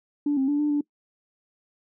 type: tone with pitch steps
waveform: sine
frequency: 290.6 / 267.3 / 290.3 / 296.7 / 291.6 Hz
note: D4 / C4 / D4 / D4 / D4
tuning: -18 / +37 / -20 / +18 / -12 cents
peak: -19 dBFS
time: 0.26-0.81 s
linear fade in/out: 5 ms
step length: 110 ms
effects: noise-tail reverb RT60 0.1 s tail -22 dB re dry + tanh soft clip ceiling -16 dBFS